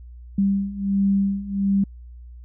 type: beating tone pair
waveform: sine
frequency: 196.4 / 197.8 Hz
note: G3 / G3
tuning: +4 / +16 cents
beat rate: 1.4 Hz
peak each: -23 / -20 dBFS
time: 0.38-1.84 s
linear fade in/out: 5 ms
effects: added 60 Hz sine -38 dBFS peak until 2.44 s